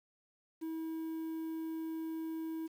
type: tone with quantisation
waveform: triangle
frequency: 322.4 Hz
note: E4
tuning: 38 cents flat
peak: -35 dBFS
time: 0.61-2.68 s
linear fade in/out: 20 ms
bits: 10
effects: none

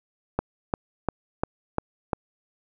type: click train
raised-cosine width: 1 ms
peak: -9 dBFS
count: 6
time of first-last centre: 0.39-2.132 s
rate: 2.87 Hz
effects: none

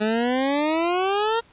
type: exponential sweep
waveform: 20% pulse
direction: up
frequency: 210 to 467.8 Hz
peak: -15 dBFS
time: 0-1.41 s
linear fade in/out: 20 ms
effects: pink hiss -55 dBFS RMS until 1.52 s + resampled to 8000 Hz

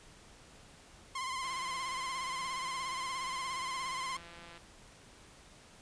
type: tone with vibrato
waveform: sawtooth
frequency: 1045 Hz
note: C6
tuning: 2 cents flat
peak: -32 dBFS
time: 1.15-4.17 s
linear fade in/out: 5 ms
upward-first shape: sine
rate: 17 Hz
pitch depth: 57 cents each way
type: click train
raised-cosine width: 0.3 ms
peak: -36 dBFS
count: 536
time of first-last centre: 1.43-4.577 s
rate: 170 Hz
effects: pink hiss -57 dBFS RMS until 5.81 s + resampled to 22050 Hz

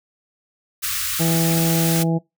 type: band-stop noise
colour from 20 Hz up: white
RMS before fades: -24 dBFS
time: 0.82-2.04 s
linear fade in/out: 20 ms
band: 120 to 1100 Hz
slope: 96 dB/octave
type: harmonic tone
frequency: 164.81 Hz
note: E3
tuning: in tune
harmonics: 1 / 2 / 3 / 4 / 5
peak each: -18 / -24 / -28 / -30 / -32 dBFS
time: 1.19-2.19 s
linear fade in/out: 20 ms
effects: noise-tail reverb RT60 0.2 s tail -23 dB re dry

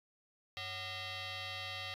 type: tone with frequency modulation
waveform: sine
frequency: 554.4 Hz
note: C#5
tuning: in tune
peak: -38 dBFS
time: 0.57-1.94 s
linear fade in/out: 0 ms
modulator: 650 Hz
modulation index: 6.1
effects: tanh soft clip ceiling -38 dBFS

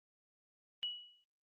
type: tone with exponential decay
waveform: sine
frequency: 2931 Hz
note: F#7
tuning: 17 cents flat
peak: -33 dBFS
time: 0.83-1.24 s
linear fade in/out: 0 ms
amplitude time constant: 88 ms
effects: Opus 32 kbps

